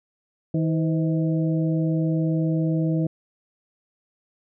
harmonic tone with a mistuned harmonic, 160 Hz, D#3, 49 cents sharp, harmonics 1 / 2 / 3 / 4, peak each -21 / -25 / -33 / -35 dBFS, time 0.54-3.07 s, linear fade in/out 5 ms, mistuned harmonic 3, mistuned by +96 cents, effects none

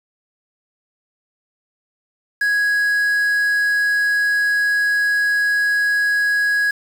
triangle tone with quantisation, 1661.2 Hz, G#6, in tune, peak -13 dBFS, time 2.41-6.71 s, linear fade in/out 5 ms, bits 6, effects none

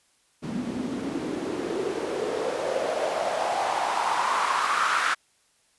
white noise with band-pass filter sweep, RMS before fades -27 dBFS, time 0.42-5.15 s, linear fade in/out 20 ms, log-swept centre 210 to 1400 Hz, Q 4.1, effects white hiss -65 dBFS RMS until 5.78 s + resampled to 24000 Hz

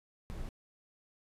brown noise, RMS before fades -40 dBFS, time 0.3-0.49 s, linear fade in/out 0 ms, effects resampled to 32000 Hz

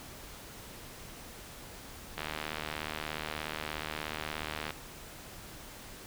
click train, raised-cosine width 0.3 ms, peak -19 dBFS, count 195, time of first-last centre 2.18-4.706 s, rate 76.8 Hz, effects pink hiss -48 dBFS RMS until 6.06 s

